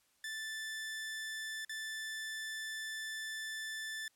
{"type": "tone with dropouts", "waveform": "sawtooth", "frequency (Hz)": 1760, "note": "A6", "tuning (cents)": 0, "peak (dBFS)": -36, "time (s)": [0.24, 4.08], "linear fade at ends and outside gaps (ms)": 2, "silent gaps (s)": [1.649, 1.694], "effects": ["white hiss -73 dBFS RMS until 4.15 s", "low-pass 12000 Hz 12 dB/octave"]}